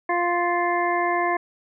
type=harmonic tone; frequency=349.2 Hz; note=F4; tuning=in tune; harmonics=1 / 2 / 3 / 5 / 6; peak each=-26 / -24 / -25 / -29 / -30 dBFS; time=0.09-1.37 s; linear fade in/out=5 ms; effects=none